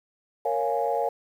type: chord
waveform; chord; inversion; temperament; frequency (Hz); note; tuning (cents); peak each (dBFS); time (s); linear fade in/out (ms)
sine; Bb minor seventh; none; equal; 466.2 / 554.4 / 698.5 / 830.6; Bb4 / Db5 / F5 / Ab5; 0 / 0 / 0 / 0; -28; 0.45-1.09; 5
effects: tanh soft clip ceiling -13 dBFS + 9-bit